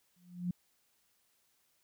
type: tone with exponential growth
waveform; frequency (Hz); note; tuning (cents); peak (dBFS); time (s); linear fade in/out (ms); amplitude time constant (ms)
sine; 177.4; F3; +27; -29; 0.16-0.51; 5; 75
effects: white hiss -74 dBFS RMS until 1.83 s